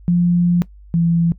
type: tone pair in turn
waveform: sine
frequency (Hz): 174.61 / 168.43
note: F3 / E3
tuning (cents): 0 / +38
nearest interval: minor second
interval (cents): 62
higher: first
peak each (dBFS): -11 / -12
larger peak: first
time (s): 0.08-0.62 / 0.94-1.32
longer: first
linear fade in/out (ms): 0
effects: noise-tail reverb RT60 0.1 s tail -19 dB re dry + added 50 Hz sine -39 dBFS peak until 1.38 s